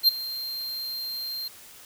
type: tone with ADSR envelope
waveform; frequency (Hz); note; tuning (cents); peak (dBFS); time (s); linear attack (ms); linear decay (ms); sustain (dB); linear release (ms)
square; 4178; C8; -3; -13; 0.03-1.48; 51; 14; -18; 4
effects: white hiss -48 dBFS RMS until 1.85 s